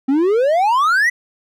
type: exponential sweep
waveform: triangle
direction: up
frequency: 257.9 to 2018 Hz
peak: -10 dBFS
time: 0.08-1.1 s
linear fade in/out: 10 ms
effects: none